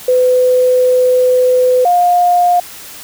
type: tone pair in turn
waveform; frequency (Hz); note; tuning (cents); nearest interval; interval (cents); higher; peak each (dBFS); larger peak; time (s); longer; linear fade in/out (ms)
sine; 504 / 708.7; B4 / F5; +35 / +25; tritone; 590; second; -7; neither; 0.08-1.85 / 1.85-2.6; first; 5
effects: white hiss -32 dBFS RMS until 3.03 s